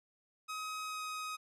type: tone with pitch glide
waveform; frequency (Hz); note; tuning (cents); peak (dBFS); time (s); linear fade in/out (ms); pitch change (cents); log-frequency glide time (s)
sawtooth; 1266 to 1258.7; D#6 to D#6; +30 to +20; -35; 0.48-1.37; 20; -10; 0.86-1
effects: low-pass 11000 Hz 12 dB/octave